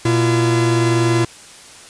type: tone pair together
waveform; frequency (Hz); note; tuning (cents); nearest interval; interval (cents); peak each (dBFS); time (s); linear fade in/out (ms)
45% pulse; 120 / 339.4; B2 / F4; -49 / -49; octave + tritone; 1800; -16; 0.05-1.25; 5
effects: white hiss -40 dBFS RMS until 1.89 s + resampled to 22050 Hz